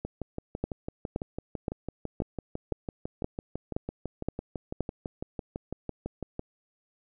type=two click trains; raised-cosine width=2 ms; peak=-20 / -15 dBFS; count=39 / 9; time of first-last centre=0.05-6.394 / 0.64-4.807 s; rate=5.99 / 1.92 Hz; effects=none